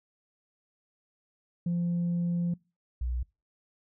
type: tone pair in turn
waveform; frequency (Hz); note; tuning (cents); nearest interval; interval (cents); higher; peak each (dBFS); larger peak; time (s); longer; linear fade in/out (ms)
sine; 173.1 / 61.2; F3 / B1; -15 / -15; octave + tritone; 1800; first; -24 / -27; first; 1.66-2.54 / 3.01-3.23; first; 5
effects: noise-tail reverb RT60 0.3 s tail -26 dB re dry + tanh soft clip ceiling -24 dBFS